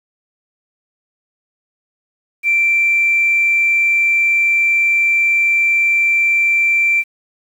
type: tone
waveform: sine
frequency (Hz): 2349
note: D7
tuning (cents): 0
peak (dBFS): -10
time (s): 2.43-7.04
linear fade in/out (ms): 50
effects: tanh soft clip ceiling -6 dBFS + 7-bit